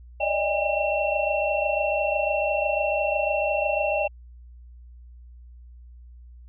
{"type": "tone cluster", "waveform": "sine", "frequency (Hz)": [578, 606, 632, 805, 2712], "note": ["D5", "D#5", "D#5", "G5", "E7"], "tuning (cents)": [-28, -46, 27, 46, 49], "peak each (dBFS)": -28, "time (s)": [0.2, 4.08], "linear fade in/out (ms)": 10, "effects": ["added 60 Hz sine -43 dBFS peak until 6.48 s"]}